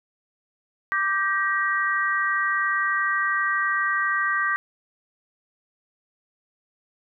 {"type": "chord", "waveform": "sine", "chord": "G minor", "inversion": "second", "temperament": "equal with one note detuned", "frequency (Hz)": [1174.7, 1568, 1900.5], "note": ["D6", "G6", "Bb6"], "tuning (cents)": [0, 0, 33], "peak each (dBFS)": -25, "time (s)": [0.92, 4.56], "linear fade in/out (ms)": 0, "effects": []}